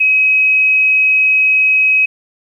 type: tone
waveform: sine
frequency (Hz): 2543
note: D#7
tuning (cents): +37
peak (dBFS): -8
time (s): 0-2.06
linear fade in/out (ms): 10
effects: 8-bit